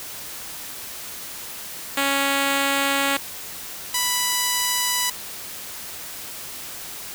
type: tone pair in turn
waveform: 5% pulse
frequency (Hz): 277.2 / 987.8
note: C#4 / B5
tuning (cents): 0 / 0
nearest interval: octave + minor seventh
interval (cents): 2200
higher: second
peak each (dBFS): -8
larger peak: neither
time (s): 1.97-3.17 / 3.94-5.1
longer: first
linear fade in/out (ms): 5
effects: white hiss -35 dBFS RMS until 7.14 s